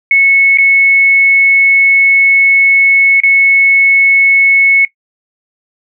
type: tone with dropouts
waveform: sine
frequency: 2200 Hz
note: C#7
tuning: 14 cents flat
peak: -4 dBFS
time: 0.11-4.85 s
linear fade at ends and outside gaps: 2 ms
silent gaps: 0.574-0.584 / 3.203-3.234 s
effects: noise-tail reverb RT60 0.1 s tail -18 dB re dry